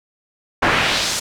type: noise with band-pass filter sweep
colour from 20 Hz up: brown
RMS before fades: -18 dBFS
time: 0.62-1.2 s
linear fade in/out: 10 ms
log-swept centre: 1400 to 7600 Hz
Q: 1.3
effects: none